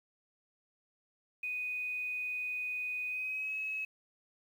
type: tone with pitch glide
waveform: sine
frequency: 2489 to 2569 Hz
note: D#7 to E7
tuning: 0 to -45 cents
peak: -34 dBFS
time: 1.43-3.85 s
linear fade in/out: 5 ms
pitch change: +55 cents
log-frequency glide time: 3.07-3.56 s
effects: 10-bit